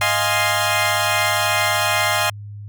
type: chord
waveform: 15% pulse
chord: F minor seventh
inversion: third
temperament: equal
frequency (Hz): 622.3 / 698.5 / 830.6 / 1046.5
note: Eb5 / F5 / Ab5 / C6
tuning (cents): 0 / 0 / 0 / 0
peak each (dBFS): -16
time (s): 0.01-2.3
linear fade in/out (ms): 5
effects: added 103 Hz sine -31 dBFS peak until 2.68 s